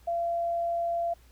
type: tone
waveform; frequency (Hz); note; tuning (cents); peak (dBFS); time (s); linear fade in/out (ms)
sine; 683; F5; -39; -26; 0.07-1.14; 10
effects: added 60 Hz sine -55 dBFS peak until 1.31 s + pink hiss -62 dBFS RMS until 1.31 s